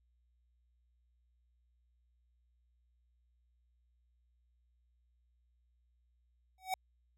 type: tone with exponential growth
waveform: square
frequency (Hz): 753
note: F#5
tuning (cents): +30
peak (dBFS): -30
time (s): 6.58-6.74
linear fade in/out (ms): 2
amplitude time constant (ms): 33
effects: added 60 Hz sine -70 dBFS peak until 7.17 s